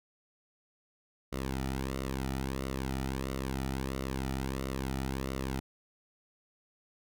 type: tone with flanger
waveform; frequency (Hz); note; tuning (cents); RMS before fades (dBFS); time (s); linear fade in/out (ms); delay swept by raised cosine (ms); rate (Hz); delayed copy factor
sawtooth; 66.4; C2; +26; -35; 1.32-5.6; 10; 1.2 to 1.89; 1.5; -0.7
effects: none